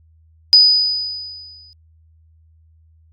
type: tone with exponential decay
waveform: sine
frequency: 4974 Hz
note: D#8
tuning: 1 cent flat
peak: -4 dBFS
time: 0.53-1.73 s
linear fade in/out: 0 ms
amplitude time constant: 260 ms
effects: added 80 Hz sine -49 dBFS peak until 3.12 s + AAC 64 kbps